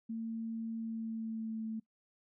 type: tone with pitch glide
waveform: sine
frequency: 226 to 221.3 Hz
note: A3 to A3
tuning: +47 to +10 cents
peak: -36 dBFS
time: 0.09-1.8 s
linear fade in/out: 10 ms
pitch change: -37 cents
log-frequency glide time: 0.79-1.66 s
effects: noise-tail reverb RT60 0.1 s tail -22 dB re dry